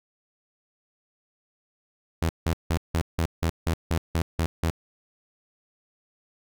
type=tone bursts; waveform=sawtooth; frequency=82.3 Hz; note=E2; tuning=2 cents flat; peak=-18 dBFS; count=11; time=2.22-4.701 s; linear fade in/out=0 ms; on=71 ms; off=170 ms; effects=none